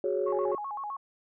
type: chord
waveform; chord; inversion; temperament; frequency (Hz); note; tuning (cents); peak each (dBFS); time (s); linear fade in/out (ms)
sine; F# suspended second; none; equal; 370 / 415.3 / 554.4; F#4 / G#4 / C#5; 0 / 0 / 0; -30; 0.04-0.55; 2
type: tone with vibrato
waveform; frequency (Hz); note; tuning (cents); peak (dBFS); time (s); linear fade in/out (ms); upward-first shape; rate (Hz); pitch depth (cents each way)
sine; 957; A#5; +45; -33; 0.26-0.97; 10; square; 7.8; 240
effects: tanh soft clip ceiling -17 dBFS